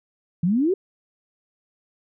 sine exponential sweep, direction up, 161.3 to 405 Hz, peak -17 dBFS, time 0.43-0.74 s, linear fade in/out 5 ms, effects none

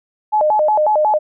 sine tone with vibrato, 721 Hz, F#5, 45 cents flat, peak -11 dBFS, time 0.32-1.19 s, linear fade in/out 20 ms, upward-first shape square, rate 5.5 Hz, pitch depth 290 cents each way, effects none

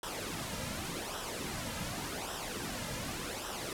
pink noise with flanger, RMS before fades -39 dBFS, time 0.03-3.73 s, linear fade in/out 2 ms, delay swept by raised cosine 0.44 to 2.74 ms, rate 0.87 Hz, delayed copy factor -0.65, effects low-pass 12000 Hz 12 dB/octave

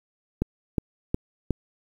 click train, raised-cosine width 3 ms, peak -10 dBFS, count 4, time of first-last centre 0.42-1.507 s, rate 2.76 Hz, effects 8-bit

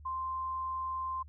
sine tone, 1045 Hz, C6, 2 cents flat, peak -33 dBFS, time 0.05-1.23 s, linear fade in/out 10 ms, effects added 74 Hz sine -49 dBFS peak until 1.28 s

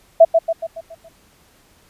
sine tone with echo, 659.3 Hz, E5, in tune, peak -3 dBFS, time 0.2-0.25 s, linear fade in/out 10 ms, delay 140 ms, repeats 6, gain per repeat -6 dB, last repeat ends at 1.09 s, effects pink hiss -54 dBFS RMS until 1.89 s + resampled to 32000 Hz

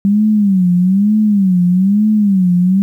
sine tone with vibrato, 195.1 Hz, G3, 8 cents flat, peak -8 dBFS, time 0.05-2.82 s, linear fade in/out 0 ms, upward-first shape sine, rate 1.1 Hz, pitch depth 170 cents each way, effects 8-bit

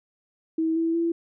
sine tone with pitch steps, 322.6 / 329 / 335.5 Hz, E4 / E4 / E4, -37 / -3 / +31 cents, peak -21 dBFS, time 0.58-1.12 s, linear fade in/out 5 ms, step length 180 ms, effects none

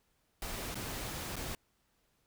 pink noise with dropouts, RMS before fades -40 dBFS, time 0.42-1.55 s, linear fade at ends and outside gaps 1 ms, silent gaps 0.744-0.755 / 1.357-1.365 s, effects pink hiss -75 dBFS RMS until 2.26 s

